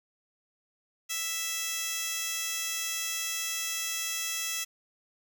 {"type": "tone with high-pass filter", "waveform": "15% pulse", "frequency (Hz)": 659.3, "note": "E5", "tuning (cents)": 0, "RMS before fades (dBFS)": -33, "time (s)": [1.09, 4.65], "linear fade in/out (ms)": 20, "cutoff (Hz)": 3900, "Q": 1, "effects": []}